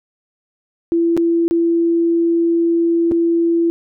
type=tone with dropouts; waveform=sine; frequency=336.3 Hz; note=E4; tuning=35 cents sharp; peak=-12 dBFS; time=0.92-3.7 s; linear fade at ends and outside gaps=0 ms; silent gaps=1.167-1.175 / 1.48-1.51 / 3.113-3.119 s; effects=none